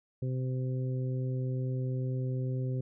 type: harmonic tone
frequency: 128.9 Hz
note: C3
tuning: 26 cents flat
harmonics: 1 / 2 / 3 / 4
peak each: -30 / -41 / -42 / -45 dBFS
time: 0.22-2.81 s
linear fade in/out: 5 ms
effects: none